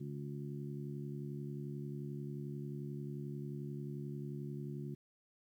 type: harmonic tone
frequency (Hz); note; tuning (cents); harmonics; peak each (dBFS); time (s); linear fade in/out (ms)
71.3; C#2; +49; 2 / 3 / 4 / 5; -42 / -47 / -52 / -49; 0-4.95; 10
effects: 12-bit